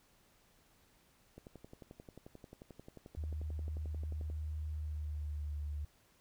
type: click train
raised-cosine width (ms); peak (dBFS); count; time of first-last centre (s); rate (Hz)
2; -37; 34; 1.38-4.3; 11.3
type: tone with pitch glide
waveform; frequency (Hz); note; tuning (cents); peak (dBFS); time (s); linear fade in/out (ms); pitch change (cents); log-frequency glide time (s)
sine; 76.8 to 73.8; D#2 to D2; -22 to +9; -37; 3.17-5.85; 5; -69; 4.69-5.53
effects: pink hiss -69 dBFS RMS until 6.2 s